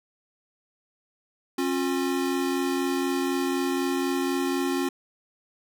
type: tone pair together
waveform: square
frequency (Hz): 271.9 / 355.9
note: C#4 / F4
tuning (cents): -33 / +33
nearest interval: perfect fourth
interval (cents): 466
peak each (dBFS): -27 / -28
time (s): 1.58-4.89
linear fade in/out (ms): 5
effects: none